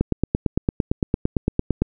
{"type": "click train", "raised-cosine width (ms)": 3, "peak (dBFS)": -5, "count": 17, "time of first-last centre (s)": [0.01, 1.82], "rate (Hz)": 8.84, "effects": []}